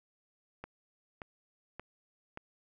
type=click train; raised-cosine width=0.5 ms; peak=-27 dBFS; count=4; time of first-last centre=0.64-2.374 s; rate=1.73 Hz; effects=none